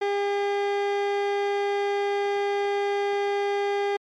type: tone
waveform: 30% pulse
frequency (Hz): 403.6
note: G#4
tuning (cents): -49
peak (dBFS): -20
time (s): 0.01-3.97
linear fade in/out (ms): 10
effects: low-pass 3000 Hz 12 dB/octave + MP3 64 kbps